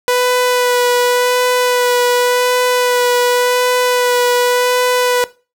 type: tone with vibrato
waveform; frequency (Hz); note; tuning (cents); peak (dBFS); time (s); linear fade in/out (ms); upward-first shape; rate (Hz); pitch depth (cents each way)
sawtooth; 493.9; B4; 0; -7; 0.08-5.24; 0; sine; 0.89; 15
effects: noise-tail reverb RT60 0.3 s tail -18 dB re dry